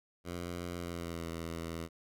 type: tone with pitch glide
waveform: 10% pulse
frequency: 87.31 to 83.03 Hz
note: F2 to E2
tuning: 0 to +13 cents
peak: -30 dBFS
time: 0.24-1.89 s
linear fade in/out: 50 ms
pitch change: -87 cents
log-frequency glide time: 0.75-1.29 s
effects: none